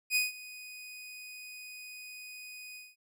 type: tone with ADSR envelope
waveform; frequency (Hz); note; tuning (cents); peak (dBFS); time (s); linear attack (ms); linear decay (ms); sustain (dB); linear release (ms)
sawtooth; 2489; D#7; 0; -21; 0.1-2.96; 57; 160; -20; 200
effects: none